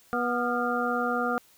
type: harmonic tone with a mistuned harmonic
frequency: 243.3 Hz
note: B3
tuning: 26 cents flat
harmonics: 1 / 2 / 3 / 5 / 6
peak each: -31 / -31 / -31 / -31 / -31 dBFS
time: 0.13-1.38 s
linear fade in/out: 0 ms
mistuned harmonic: 6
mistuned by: -75 cents
effects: white hiss -59 dBFS RMS until 1.57 s